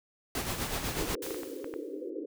pink noise with tremolo, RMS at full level -32 dBFS, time 0.35-1.15 s, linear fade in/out 2 ms, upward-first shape sine, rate 8.1 Hz, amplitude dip 50%
clicks, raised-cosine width 0.5 ms, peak -27 dBFS, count 8, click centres 0.825 / 1.152 / 1.265 / 1.307 / 1.345 / 1.433 / 1.644 / 1.739 s
pink band-pass noise, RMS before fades -39 dBFS, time 0.96-2.26 s, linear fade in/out 10 ms, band 280 to 520 Hz, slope 96 dB/octave
white noise with exponential decay, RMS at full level -39 dBFS, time 1.22-2.1 s, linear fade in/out 5 ms, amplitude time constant 190 ms
effects none

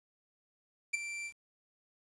45% pulse tone with ADSR envelope, 2348 Hz, D7, 1 cent flat, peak -26 dBFS, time 0.93-1.33 s, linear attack 14 ms, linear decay 14 ms, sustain -12 dB, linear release 71 ms, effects resampled to 22050 Hz + 10-bit

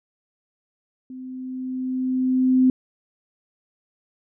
sine tone with level ramp, 257.3 Hz, C4, 29 cents flat, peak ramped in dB -34 to -12 dBFS, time 1.1-2.7 s, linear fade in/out 2 ms, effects none

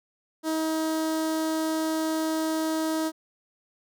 sawtooth tone with notch filter, 317.6 Hz, D#4, 36 cents sharp, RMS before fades -27 dBFS, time 0.43-3.12 s, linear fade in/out 50 ms, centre 2400 Hz, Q 1.3, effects none

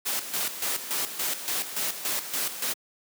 white noise with tremolo, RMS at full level -28 dBFS, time 0.05-2.74 s, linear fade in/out 20 ms, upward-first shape square, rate 3.5 Hz, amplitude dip 65%, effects high-pass 200 Hz 12 dB/octave

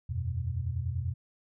sine chord, E suspended second, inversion none, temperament equal, 82.41 / 92.5 / 123.47 Hz, E2 / F#2 / B2, 0 / 0 / 0 cents, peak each -34 dBFS, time 0.09-1.14 s, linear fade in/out 10 ms, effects none

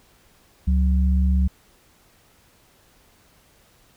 sine tone pair together, 69.3 / 185.01 Hz, C#2 / F#3, 0 / 0 cents, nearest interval octave + perfect fourth, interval 1700 cents, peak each -16 / -24 dBFS, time 0.67-1.48 s, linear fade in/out 10 ms, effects pink hiss -57 dBFS RMS until 3.96 s

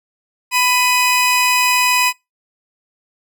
sawtooth tone pair together, 994.9 / 2507 Hz, B5 / D#7, +12 / +12 cents, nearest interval octave + major third, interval 1600 cents, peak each -12 dBFS, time 0.51-2.13 s, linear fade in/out 50 ms, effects noise-tail reverb RT60 0.2 s tail -23 dB re dry

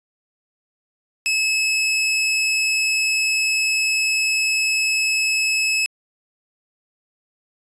sawtooth tone, 2590 Hz, E7, 31 cents flat, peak -14 dBFS, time 1.26-5.86 s, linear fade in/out 0 ms, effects resampled to 22050 Hz

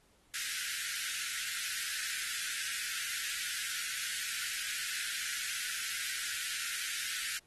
pink high-pass noise, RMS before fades -38 dBFS, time 0.34-7.38 s, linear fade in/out 0 ms, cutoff 1400 Hz, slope 96 dB/octave, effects pink hiss -68 dBFS RMS until 7.46 s + AAC 32 kbps

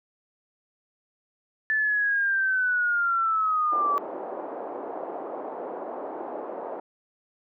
sine linear sweep, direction down, 1754 to 1141 Hz, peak -21 dBFS, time 1.7-3.98 s, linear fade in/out 0 ms
white band-pass noise, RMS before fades -35 dBFS, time 3.72-6.8 s, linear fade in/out 5 ms, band 310 to 820 Hz, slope 24 dB/octave
effects none

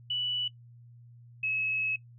sine tone pair in turn, 2960 / 2576 Hz, F#7 / E7, 0 / -41 cents, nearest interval major second, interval 241 cents, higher first, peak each -28 dBFS, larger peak neither, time 0.1-0.48 / 1.43-1.96 s, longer second, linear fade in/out 5 ms, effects noise-tail reverb RT60 0.1 s tail -19 dB re dry + added 119 Hz sine -50 dBFS peak until 2.18 s

